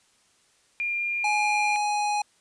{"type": "tone", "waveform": "sine", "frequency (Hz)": 2401, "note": "D7", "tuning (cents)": 38, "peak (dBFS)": -25, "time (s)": [0.8, 1.76], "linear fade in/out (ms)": 0}
{"type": "tone with pitch glide", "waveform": "square", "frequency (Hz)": [838, 831.7], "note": ["G#5", "G#5"], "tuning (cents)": [15, 2], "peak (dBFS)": -24, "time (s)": [1.24, 2.22], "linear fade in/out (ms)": 5, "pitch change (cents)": -13, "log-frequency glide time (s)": [1.34, 2]}
{"effects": ["white hiss -63 dBFS RMS until 2.4 s", "resampled to 22050 Hz"]}